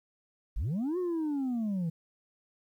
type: linear two-way sweep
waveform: sine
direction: up then down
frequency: 33 to 370 to 158.1 Hz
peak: -26 dBFS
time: 0.56-1.9 s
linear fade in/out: 10 ms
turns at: 0.98 s
effects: tanh soft clip ceiling -28 dBFS + 11-bit